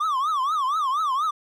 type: tone with vibrato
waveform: triangle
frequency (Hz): 1153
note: D6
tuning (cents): -32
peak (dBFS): -19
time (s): 0-1.31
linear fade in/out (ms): 10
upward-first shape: triangle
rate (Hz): 4.2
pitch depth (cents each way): 240
effects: none